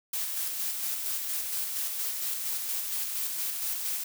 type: noise with tremolo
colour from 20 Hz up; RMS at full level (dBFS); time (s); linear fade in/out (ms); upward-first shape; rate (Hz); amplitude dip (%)
blue; -31; 0.13-4.04; 5; square; 4.3; 30
effects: none